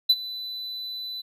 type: tone with ADSR envelope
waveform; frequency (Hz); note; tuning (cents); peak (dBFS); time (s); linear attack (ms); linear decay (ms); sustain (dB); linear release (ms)
triangle; 3995; B7; +19; -11; 0.09-1.22; 10; 46; -19; 18
effects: resampled to 32000 Hz